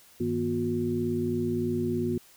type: tone cluster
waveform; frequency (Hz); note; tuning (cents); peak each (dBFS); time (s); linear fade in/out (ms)
sine; 100 / 157.7 / 240.8 / 360.2; G2 / D#3 / B3 / F#4; +35 / +24 / -44 / -46; -35 / -35 / -29 / -29; 0.2-2.18; 5
effects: white hiss -56 dBFS RMS until 2.36 s